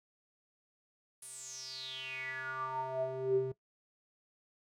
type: tone with band-pass filter sweep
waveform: square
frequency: 131.1 Hz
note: C3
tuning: 4 cents sharp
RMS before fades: -38 dBFS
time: 1.22-3.52 s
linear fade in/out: 5 ms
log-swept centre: 10000 to 300 Hz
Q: 9.2
effects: noise-tail reverb RT60 0.1 s tail -18 dB re dry